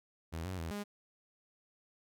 sawtooth tone with pitch steps, 81.9 / 93.2 / 82 / 205 Hz, E2 / F#2 / E2 / G#3, -11 / +13 / -9 / -22 cents, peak -34 dBFS, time 0.32-0.84 s, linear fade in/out 20 ms, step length 130 ms, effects none

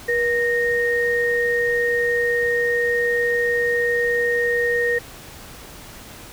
sine tone pair together, 479 / 1853.9 Hz, A#4 / A#6, +47 / -10 cents, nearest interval octave + major seventh, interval 2343 cents, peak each -20 dBFS, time 0.08-4.99 s, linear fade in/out 10 ms, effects pink hiss -40 dBFS RMS until 6.32 s

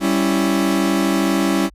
40% pulse chord, C# diminished, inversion second, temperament equal, 196 / 277.2 / 329.6 Hz, G3 / C#4 / E4, 0 / 0 / 0 cents, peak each -19 dBFS, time 0-1.7 s, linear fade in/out 50 ms, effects added 50 Hz sine -44 dBFS peak until 1.74 s + resampled to 32000 Hz

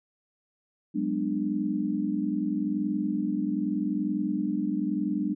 sine chord, G# half-diminished seventh, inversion third, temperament just, 186.89 / 207.7 / 249.2 / 299 Hz, F#3 / G#3 / B3 / D4, +18 / 0 / +16 / +31 cents, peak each -33 / -30 / -33 / -29 dBFS, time 0.94-5.35 s, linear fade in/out 20 ms, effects none

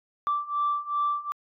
sine beating tone pair, 1168 / 1170.6 Hz, D6 / D6, -10 / -6 cents, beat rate 2.6 Hz, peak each -28 / -26 dBFS, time 0.27-1.32 s, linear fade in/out 0 ms, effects tanh soft clip ceiling -18 dBFS

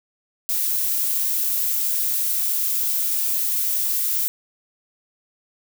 violet noise, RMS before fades -22 dBFS, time 0.49-4.28 s, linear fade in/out 0 ms, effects none

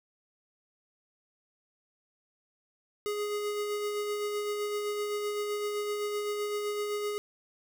square tone with tremolo, 415.3 Hz, G#4, in tune, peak -30 dBFS, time 3.06-7.18 s, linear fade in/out 0 ms, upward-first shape sine, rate 7.8 Hz, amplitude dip 30%, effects none

